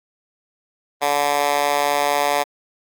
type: tone with high-pass filter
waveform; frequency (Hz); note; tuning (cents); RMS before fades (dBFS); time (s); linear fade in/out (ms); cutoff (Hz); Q
10% pulse; 144.4; D3; -29; -19; 1.01-2.44; 20; 710; 1.4
effects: Opus 24 kbps